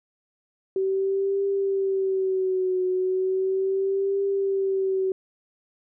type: tone with vibrato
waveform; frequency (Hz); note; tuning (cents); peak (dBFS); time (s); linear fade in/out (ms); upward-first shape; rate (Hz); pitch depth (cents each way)
sine; 381.7; G4; -46; -21; 0.76-5.12; 2; triangle; 0.36; 65
effects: none